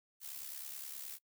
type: noise with amplitude modulation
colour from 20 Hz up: blue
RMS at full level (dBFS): -43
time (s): 0.2-1.19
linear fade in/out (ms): 50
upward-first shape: sine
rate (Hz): 69.5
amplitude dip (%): 65
effects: noise-tail reverb RT60 0.1 s tail -24 dB re dry